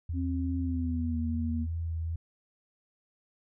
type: tone with vibrato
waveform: sine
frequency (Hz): 82.41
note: E2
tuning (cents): 0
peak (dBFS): -30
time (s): 0.09-2.16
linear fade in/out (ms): 5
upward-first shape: sine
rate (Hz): 2.5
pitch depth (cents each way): 19
type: tone with pitch glide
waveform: sine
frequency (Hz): 265.9 to 235.5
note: C4 to A#3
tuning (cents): +28 to +18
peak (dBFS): -31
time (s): 0.13-1.67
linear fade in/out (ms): 50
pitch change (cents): -210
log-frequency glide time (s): 0.58-1.23
effects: none